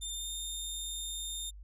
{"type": "tone with pitch glide", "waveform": "20% pulse", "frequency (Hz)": [3605, 3641], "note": ["A7", "A#7"], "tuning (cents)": [41, -41], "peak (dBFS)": -31, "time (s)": [0.01, 1.51], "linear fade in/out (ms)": 20, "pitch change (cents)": 18, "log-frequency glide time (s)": [0.14, 0.29], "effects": ["added 50 Hz sine -46 dBFS peak until 1.63 s"]}